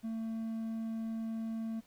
triangle tone, 224.3 Hz, A3, 34 cents sharp, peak -33 dBFS, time 0.03-1.81 s, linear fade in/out 20 ms, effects pink hiss -66 dBFS RMS until 1.86 s

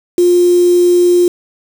sine tone with quantisation, 353.3 Hz, F4, 20 cents sharp, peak -6 dBFS, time 0.18-1.28 s, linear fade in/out 2 ms, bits 4, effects none

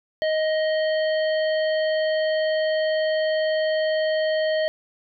harmonic tone, 626 Hz, D#5, 10 cents sharp, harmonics 1 / 3 / 5 / 7, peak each -20 / -30 / -34 / -37 dBFS, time 0.22-4.68 s, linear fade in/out 0 ms, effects none

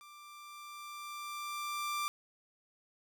sawtooth tone with level ramp, 1181 Hz, D6, 9 cents sharp, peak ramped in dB -49 to -29 dBFS, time 0.01-2.08 s, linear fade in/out 0 ms, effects none

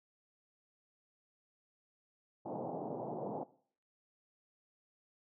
white band-pass noise, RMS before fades -41 dBFS, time 2.45-3.44 s, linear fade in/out 10 ms, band 130 to 840 Hz, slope 48 dB/octave, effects noise-tail reverb RT60 0.5 s tail -18 dB re dry

